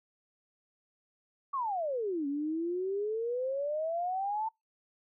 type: exponential two-way sweep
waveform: sine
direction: down then up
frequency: 1151 to 277.2 to 900 Hz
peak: -30 dBFS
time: 1.53-4.49 s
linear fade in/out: 10 ms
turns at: 2.27 s
effects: noise-tail reverb RT60 0.2 s tail -26 dB re dry